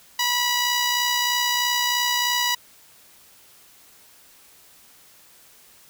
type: tone with amplitude modulation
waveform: 10% pulse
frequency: 976 Hz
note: B5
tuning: 21 cents flat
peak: -10 dBFS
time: 0.19-2.55 s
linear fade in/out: 5 ms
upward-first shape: sine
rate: 63.1 Hz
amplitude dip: 30%
effects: white hiss -52 dBFS RMS until 5.89 s